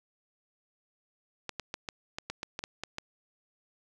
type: clicks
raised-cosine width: 0.2 ms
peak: -18 dBFS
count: 11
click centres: 1.493 / 1.597 / 1.741 / 1.888 / 2.185 / 2.3 / 2.431 / 2.591 / 2.639 / 2.836 / 2.984 s
effects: none